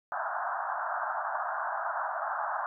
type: band-pass noise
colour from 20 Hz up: pink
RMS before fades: -33 dBFS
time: 0.12-2.66 s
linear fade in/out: 0 ms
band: 640 to 1600 Hz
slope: 96 dB/octave
effects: none